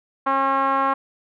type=tone with low-pass filter; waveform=5% pulse; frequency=271.1 Hz; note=C#4; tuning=38 cents flat; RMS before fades=-20 dBFS; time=0.26-0.94 s; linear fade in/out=10 ms; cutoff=1100 Hz; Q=3.3; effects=none